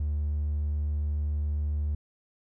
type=tone; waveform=triangle; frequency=74.4 Hz; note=D2; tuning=23 cents sharp; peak=-23 dBFS; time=0-1.95 s; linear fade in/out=5 ms; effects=tanh soft clip ceiling -21 dBFS